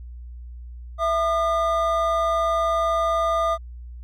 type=tone pair together; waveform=triangle; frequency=662 / 1214.1 Hz; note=E5 / D#6; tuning=+7 / -43 cents; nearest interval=minor seventh; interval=1050 cents; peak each=-20 dBFS; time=0.98-3.58 s; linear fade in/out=50 ms; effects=added 60 Hz sine -35 dBFS peak until 4.03 s